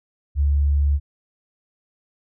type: tone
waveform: sine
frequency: 71.6 Hz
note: D2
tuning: 43 cents flat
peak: -15 dBFS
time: 0.35-1 s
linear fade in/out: 50 ms
effects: none